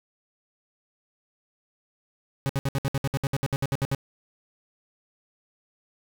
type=tone bursts; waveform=40% pulse; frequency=137.2 Hz; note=C#3; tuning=17 cents flat; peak=-22 dBFS; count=16; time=2.46-3.948 s; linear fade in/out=0 ms; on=33 ms; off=64 ms; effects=none